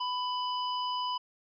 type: harmonic tone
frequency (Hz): 996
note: B5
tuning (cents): +14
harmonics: 1 / 3 / 5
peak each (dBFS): -31 / -37 / -42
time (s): 0-1.18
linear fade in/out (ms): 10
effects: none